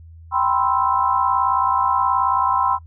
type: chord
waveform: sine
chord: C major seventh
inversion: second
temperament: equal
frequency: 784 / 987.8 / 1046.5 / 1318.5 Hz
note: G5 / B5 / C6 / E6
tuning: 0 / 0 / 0 / 0 cents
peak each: -23 / -21 / -20 / -24 dBFS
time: 0.31-2.79 s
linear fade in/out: 50 ms
effects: noise-tail reverb RT60 0.1 s tail -20 dB re dry + added 82 Hz sine -39 dBFS peak until 2.86 s